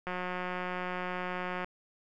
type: click train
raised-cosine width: 0.5 ms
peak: -21 dBFS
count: 286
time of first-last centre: 0.07-1.645 s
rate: 181 Hz
effects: none